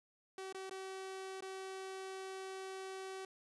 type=tone with dropouts; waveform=sawtooth; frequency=381.4 Hz; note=G4; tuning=47 cents flat; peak=-40 dBFS; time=0.38-3.25 s; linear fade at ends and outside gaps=2 ms; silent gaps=0.526-0.546 / 0.696-0.71 / 1.407-1.423 s; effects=resampled to 24000 Hz